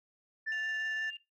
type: tone with vibrato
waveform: sine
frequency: 1760 Hz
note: A6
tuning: in tune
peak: -31 dBFS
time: 0.46-1.11 s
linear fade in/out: 20 ms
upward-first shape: triangle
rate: 5.7 Hz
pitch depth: 9 cents each way
type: tone with tremolo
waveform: sine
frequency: 2800 Hz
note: F7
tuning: 4 cents sharp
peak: -39 dBFS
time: 0.52-1.17 s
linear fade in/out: 2 ms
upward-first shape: square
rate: 18 Hz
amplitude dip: 30%
effects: noise-tail reverb RT60 0.2 s tail -18 dB re dry + tanh soft clip ceiling -29 dBFS